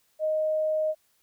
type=tone; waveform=sine; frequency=622.3 Hz; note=D#5; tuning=in tune; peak=-23 dBFS; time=0.19-0.95 s; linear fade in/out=50 ms; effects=white hiss -68 dBFS RMS until 1.22 s